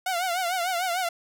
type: tone with vibrato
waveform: sawtooth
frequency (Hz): 719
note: F#5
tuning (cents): -50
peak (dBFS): -21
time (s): 0.06-1.09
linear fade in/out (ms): 5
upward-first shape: triangle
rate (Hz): 6.7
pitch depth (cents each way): 120
effects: none